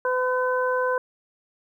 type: harmonic tone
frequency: 506 Hz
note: B4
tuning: 42 cents sharp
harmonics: 1 / 2 / 3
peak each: -23 / -26 / -28 dBFS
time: 0.05-0.98 s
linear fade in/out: 2 ms
effects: 10-bit